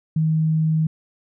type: tone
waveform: sine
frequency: 158.1 Hz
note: D#3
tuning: 28 cents sharp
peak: -16 dBFS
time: 0.16-0.87 s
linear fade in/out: 5 ms
effects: none